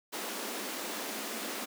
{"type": "high-pass noise", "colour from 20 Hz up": "pink", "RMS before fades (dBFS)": -38, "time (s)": [0.12, 1.66], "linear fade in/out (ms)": 20, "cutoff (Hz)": 200, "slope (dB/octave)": 96, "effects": []}